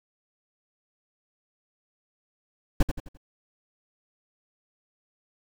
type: noise with echo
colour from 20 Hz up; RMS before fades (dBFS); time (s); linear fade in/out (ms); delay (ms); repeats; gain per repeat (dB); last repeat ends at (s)
brown; -17; 2.8-2.83; 5; 86; 4; -8; 3.174
effects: none